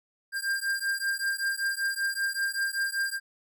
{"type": "beating tone pair", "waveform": "square", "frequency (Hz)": [1594, 1599.2], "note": ["G6", "G6"], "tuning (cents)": [28, 34], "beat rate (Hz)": 5.2, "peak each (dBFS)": -31, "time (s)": [0.32, 3.2], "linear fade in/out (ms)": 50, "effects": []}